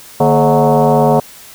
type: tone with frequency modulation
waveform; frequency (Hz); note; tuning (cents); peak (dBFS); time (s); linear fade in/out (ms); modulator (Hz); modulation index
sine; 150.5; D3; +43; -7; 0.2-1.2; 5; 192; 3.9
effects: white hiss -37 dBFS RMS until 1.54 s